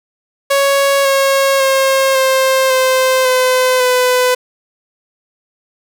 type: tone with pitch steps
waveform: sawtooth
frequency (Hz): 555 / 545.8 / 536.7 / 527.8 / 519 / 510.4 / 501.9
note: C#5 / C#5 / C5 / C5 / C5 / C5 / B4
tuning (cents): +2 / -27 / +44 / +15 / -14 / -43 / +28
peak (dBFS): -6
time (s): 0.5-4.35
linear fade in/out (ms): 10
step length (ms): 550
effects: none